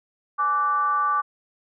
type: tone with frequency modulation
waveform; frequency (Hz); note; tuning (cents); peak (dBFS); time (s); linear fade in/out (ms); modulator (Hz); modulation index
sine; 1167; D6; -11; -19; 0.38-1.22; 20; 327; 0.53
effects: none